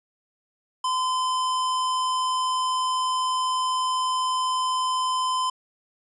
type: tone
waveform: square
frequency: 1024 Hz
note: C6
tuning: 38 cents flat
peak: -23 dBFS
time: 0.84-5.5 s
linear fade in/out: 5 ms
effects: resampled to 22050 Hz + 10-bit